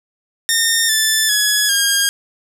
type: tone with pitch steps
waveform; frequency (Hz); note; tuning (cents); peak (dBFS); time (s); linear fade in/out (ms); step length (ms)
10% pulse; 1828 / 1755.6 / 1686 / 1619.2; A#6 / A6 / G#6 / G#6; -34 / -4 / +26 / -44; -4; 0.49-2.09; 0; 400
effects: none